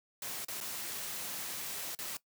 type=noise with dropouts; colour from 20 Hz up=white; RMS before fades=-40 dBFS; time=0.22-2.17 s; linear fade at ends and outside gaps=2 ms; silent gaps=0.448-0.483 / 0.604-0.61 / 1.95-1.988 s; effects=noise-tail reverb RT60 0.1 s tail -19 dB re dry + high-pass 100 Hz 12 dB/octave